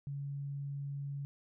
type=tone; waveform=sine; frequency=140.8 Hz; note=C#3; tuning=27 cents sharp; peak=-37 dBFS; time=0.07-1.25 s; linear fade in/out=0 ms; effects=none